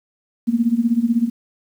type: tone with tremolo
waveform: sine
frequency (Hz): 233.6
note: A#3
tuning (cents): +4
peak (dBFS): -11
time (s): 0.47-1.3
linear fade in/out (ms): 20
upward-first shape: sine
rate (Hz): 16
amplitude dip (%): 85
effects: 8-bit